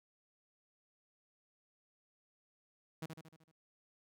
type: tone with echo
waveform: sawtooth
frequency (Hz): 160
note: D#3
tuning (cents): +49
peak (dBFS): -36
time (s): 3.02-3.06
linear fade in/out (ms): 5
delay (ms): 76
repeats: 6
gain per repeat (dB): -5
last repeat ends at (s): 3.516
effects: none